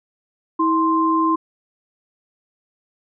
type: tone pair together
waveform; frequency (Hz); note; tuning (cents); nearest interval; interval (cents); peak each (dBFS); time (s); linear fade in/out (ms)
sine; 323 / 1046.5; E4 / C6; -35 / 0; octave + minor sixth; 2035; -18 / -17; 0.59-1.36; 10
effects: none